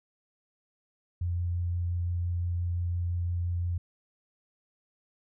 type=tone with vibrato; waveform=sine; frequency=87.3 Hz; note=F2; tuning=in tune; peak=-27 dBFS; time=1.21-3.78 s; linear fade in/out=5 ms; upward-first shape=sine; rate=5.8 Hz; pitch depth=9 cents each way; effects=none